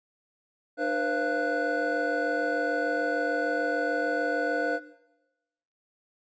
triangle tone cluster, 300.3 / 485.3 / 532 / 688 / 1479 Hz, D4 / B4 / C5 / F5 / F#6, +39 / -30 / +29 / -26 / -1 cents, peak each -30 dBFS, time 0.77-4.8 s, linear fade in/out 50 ms, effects noise-tail reverb RT60 1.0 s tail -17 dB re dry + resampled to 16000 Hz

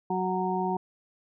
harmonic tone, 185.1 Hz, F#3, 1 cent sharp, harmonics 1 / 2 / 4 / 5, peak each -31 / -31 / -31 / -31 dBFS, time 0.1-0.77 s, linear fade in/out 5 ms, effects none

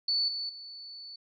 sine tone with level steps, 4472 Hz, C#8, 14 cents sharp, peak -25 / -32 / -42 dBFS, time 0.08-1.16 s, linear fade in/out 5 ms, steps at 0.28 / 0.49 s, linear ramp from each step 5 ms, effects none

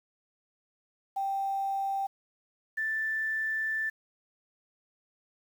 sine tone pair in turn, 784 / 1764.5 Hz, G5 / A6, 0 / +4 cents, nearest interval octave + major second, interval 1404 cents, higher second, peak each -28 dBFS, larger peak neither, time 1.16-2.07 / 2.77-3.9 s, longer second, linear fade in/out 10 ms, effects 9-bit

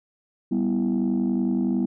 sine chord, E minor, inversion first, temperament equal, 196 / 246.9 / 329.6 Hz, G3 / B3 / E4, 0 / 0 / 0 cents, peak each -23 / -22 / -26 dBFS, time 0.51-1.86 s, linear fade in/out 10 ms, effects tanh soft clip ceiling -16 dBFS

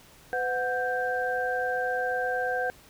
sine tone cluster, 504 / 734 / 1572 Hz, B4 / F#5 / G6, +35 / -14 / +4 cents, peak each -30 dBFS, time 0.33-2.7 s, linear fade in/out 0 ms, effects pink hiss -54 dBFS RMS until 2.89 s

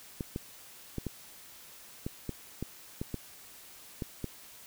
clicks, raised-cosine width 3 ms, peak -21 dBFS, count 11, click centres 0.208 / 0.361 / 0.983 / 1.067 / 2.065 / 2.293 / 2.626 / 3.015 / 3.143 / 4.022 / 4.243 s, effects white hiss -52 dBFS RMS until 4.66 s

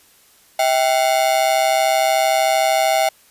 45% pulse ring-modulated tone, 714 Hz, F5, 38 cents sharp, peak -11 dBFS, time 0.59-3.09 s, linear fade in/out 5 ms, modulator 66.6 Hz, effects white hiss -52 dBFS RMS until 3.3 s + resampled to 32000 Hz

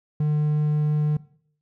triangle tone, 150.5 Hz, D3, 43 cents sharp, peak -17 dBFS, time 0.2-1.17 s, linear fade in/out 5 ms, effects noise-tail reverb RT60 0.6 s tail -19 dB re dry

